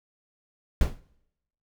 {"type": "noise with exponential decay", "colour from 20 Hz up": "brown", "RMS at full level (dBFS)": -17, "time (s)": [0.81, 1], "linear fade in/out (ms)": 2, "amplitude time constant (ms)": 41, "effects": ["noise-tail reverb RT60 0.8 s tail -22 dB re dry"]}